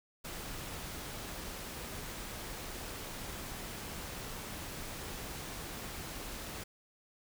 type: noise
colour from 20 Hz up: pink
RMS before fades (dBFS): -43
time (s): 0.24-6.64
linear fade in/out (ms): 10
effects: none